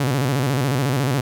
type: tone with vibrato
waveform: sawtooth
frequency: 133.3 Hz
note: C3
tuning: 33 cents sharp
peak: -14 dBFS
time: 0-1.21 s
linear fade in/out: 5 ms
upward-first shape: square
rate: 14 Hz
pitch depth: 120 cents each way
effects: none